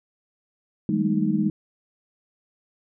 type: tone cluster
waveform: sine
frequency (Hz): 156.9 / 195.2 / 212.6 / 236.6 / 311.4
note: D#3 / G3 / G#3 / A#3 / D#4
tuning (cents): +15 / -7 / +41 / +26 / +2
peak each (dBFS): -29 / -24 / -24 / -32 / -26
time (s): 0.89-1.5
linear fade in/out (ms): 2
effects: none